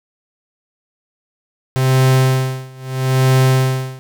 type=tone with tremolo; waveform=45% pulse; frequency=130.81 Hz; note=C3; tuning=in tune; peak=-9 dBFS; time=1.76-3.99 s; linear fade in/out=0 ms; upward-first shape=sine; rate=0.77 Hz; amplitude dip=95%; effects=none